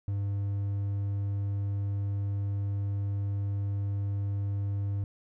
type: tone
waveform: triangle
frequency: 100 Hz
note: G2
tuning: 35 cents sharp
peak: -26 dBFS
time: 0.08-5.04 s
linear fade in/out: 0 ms
effects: none

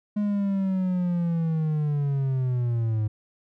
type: linear sweep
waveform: triangle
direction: down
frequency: 209.3 to 105.7 Hz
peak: -20 dBFS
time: 0.16-3.08 s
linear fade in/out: 10 ms
effects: none

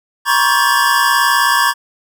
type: tone cluster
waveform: square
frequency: 953 / 1074 / 1133 / 1592 / 1728 Hz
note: A#5 / C6 / C#6 / G6 / A6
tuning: +38 / +45 / +37 / +26 / -32 cents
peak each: -18 dBFS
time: 0.25-1.74 s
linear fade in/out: 50 ms
effects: none

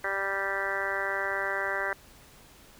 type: harmonic tone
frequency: 196 Hz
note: G3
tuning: in tune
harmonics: 2 / 3 / 4 / 5 / 6 / 7 / 8 / 9 / 10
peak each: -38 / -36 / -39 / -39 / -39 / -39 / -33 / -36 / -35 dBFS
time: 0.04-1.93 s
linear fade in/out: 2 ms
effects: pink hiss -54 dBFS RMS until 2.79 s

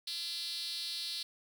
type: tone with high-pass filter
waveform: 5% pulse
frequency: 340 Hz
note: F4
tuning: 46 cents flat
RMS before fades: -39 dBFS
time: 0.07-1.23 s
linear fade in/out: 5 ms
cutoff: 4200 Hz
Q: 4.1
effects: none

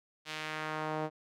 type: tone with band-pass filter sweep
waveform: sawtooth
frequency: 155.2 Hz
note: D#3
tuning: 4 cents flat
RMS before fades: -37 dBFS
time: 0.25-1.1 s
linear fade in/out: 50 ms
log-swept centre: 3400 to 610 Hz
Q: 1.1
effects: none

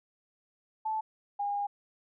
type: tone pair in turn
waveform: sine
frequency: 873 / 812.3 Hz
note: A5 / G#5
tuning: -14 / -39 cents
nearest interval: minor second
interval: 125 cents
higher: first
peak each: -29 / -29 dBFS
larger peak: neither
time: 0.85-1.01 / 1.39-1.67 s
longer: second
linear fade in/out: 10 ms
effects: none

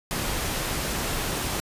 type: noise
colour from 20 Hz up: pink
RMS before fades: -28 dBFS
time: 0.11-1.6 s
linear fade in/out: 0 ms
effects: resampled to 32000 Hz

